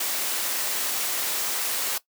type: high-pass noise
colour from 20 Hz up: white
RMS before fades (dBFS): -27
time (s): 0-1.98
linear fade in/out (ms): 5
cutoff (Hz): 310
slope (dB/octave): 12
effects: noise-tail reverb RT60 0.1 s tail -17 dB re dry